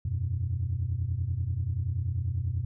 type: chord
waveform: sine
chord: E suspended second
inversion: none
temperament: just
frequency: 82.41 / 92.71 / 123.61 Hz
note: E2 / F#2 / B2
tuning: 0 / +4 / +2 cents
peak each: -33 / -29 / -31 dBFS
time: 0.05-2.65 s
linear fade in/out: 5 ms
effects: tanh soft clip ceiling -20 dBFS